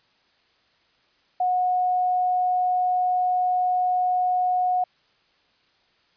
sine tone, 729 Hz, F#5, 26 cents flat, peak -19 dBFS, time 1.4-4.84 s, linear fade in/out 5 ms, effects white hiss -63 dBFS RMS until 6.16 s + resampled to 11025 Hz

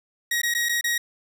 sawtooth tone with dropouts, 1893 Hz, A#6, 26 cents sharp, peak -18 dBFS, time 0.31-0.98 s, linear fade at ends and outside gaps 5 ms, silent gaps 0.417-0.432 / 0.54-0.548 / 0.688-0.692 / 0.811-0.841 s, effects none

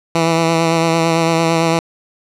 10% pulse tone with vibrato, 164.81 Hz, E3, in tune, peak -4 dBFS, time 0.15-1.79 s, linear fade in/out 2 ms, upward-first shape sine, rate 8.9 Hz, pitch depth 23 cents each way, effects low-pass 8000 Hz 12 dB/octave

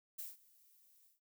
violet noise with ADSR envelope, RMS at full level -44 dBFS, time 0.18-1.2 s, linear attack 13 ms, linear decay 170 ms, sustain -24 dB, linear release 140 ms, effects noise-tail reverb RT60 0.1 s tail -19 dB re dry

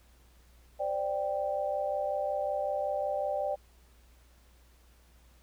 sine chord, C suspended second, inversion none, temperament just, 523.3 / 588.7 / 784.9 Hz, C5 / D5 / G5, 0 / +4 / +2 cents, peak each -37 / -31 / -34 dBFS, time 0.79-3.56 s, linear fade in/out 20 ms, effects added 60 Hz sine -58 dBFS peak until 5.42 s + pink hiss -65 dBFS RMS until 5.42 s

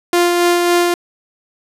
sawtooth tone with tremolo, 349.2 Hz, F4, in tune, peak -6 dBFS, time 0.13-0.94 s, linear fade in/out 2 ms, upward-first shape sine, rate 3.6 Hz, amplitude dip 30%, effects resampled to 32000 Hz + 8-bit

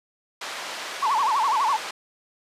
pink band-pass noise, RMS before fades -34 dBFS, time 0.41-1.91 s, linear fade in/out 5 ms, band 730 to 5800 Hz, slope 12 dB/octave
sine tone with vibrato, 987.8 Hz, B5, in tune, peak -19 dBFS, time 1.02-1.77 s, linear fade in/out 10 ms, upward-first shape sine, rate 12 Hz, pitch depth 250 cents each way
effects resampled to 32000 Hz

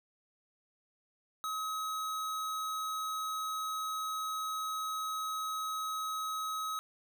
square tone, 1275 Hz, D#6, 42 cents sharp, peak -35 dBFS, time 1.44-6.79 s, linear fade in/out 0 ms, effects none

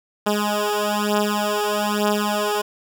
10% pulse beating tone pair, 207.7 / 208.8 Hz, G#3 / G#3, 0 / +10 cents, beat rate 1.1 Hz, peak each -14 dBFS, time 0.26-2.62 s, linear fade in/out 10 ms, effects none

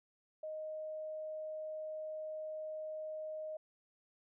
sine tone, 622.3 Hz, D#5, in tune, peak -40 dBFS, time 0.43-3.57 s, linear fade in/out 5 ms, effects none

